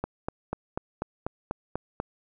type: click train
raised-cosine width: 1 ms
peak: -15 dBFS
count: 9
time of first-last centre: 0.04-2.001 s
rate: 4.08 Hz
effects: none